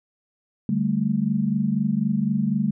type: chord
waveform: sine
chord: D suspended fourth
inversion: none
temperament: equal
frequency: 146.83 / 196 / 220 Hz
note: D3 / G3 / A3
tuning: 0 / 0 / 0 cents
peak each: -27 / -23 / -23 dBFS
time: 0.69-2.71 s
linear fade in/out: 2 ms
effects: none